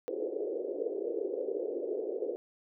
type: band-pass noise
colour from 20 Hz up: pink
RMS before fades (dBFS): -35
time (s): 0.08-2.36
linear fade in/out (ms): 0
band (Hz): 360 to 510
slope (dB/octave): 48
effects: none